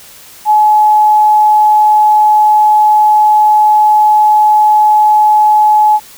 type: tone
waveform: sine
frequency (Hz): 850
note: G#5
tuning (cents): +40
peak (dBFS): -4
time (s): 0.45-6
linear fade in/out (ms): 50
effects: white hiss -36 dBFS RMS until 6.17 s